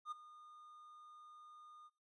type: tone with ADSR envelope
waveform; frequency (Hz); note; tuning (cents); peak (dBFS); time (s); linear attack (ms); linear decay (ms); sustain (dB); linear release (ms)
triangle; 1221; D#6; -33; -38; 0.05-1.9; 66; 12; -17; 37
effects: noise-tail reverb RT60 0.4 s tail -21 dB re dry + resampled to 24000 Hz